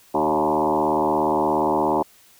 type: tone with frequency modulation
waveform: sine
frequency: 621 Hz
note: D#5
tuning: 3 cents flat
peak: -17 dBFS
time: 0.14-2.03 s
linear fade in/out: 10 ms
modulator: 77 Hz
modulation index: 4.8
effects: white hiss -53 dBFS RMS until 2.39 s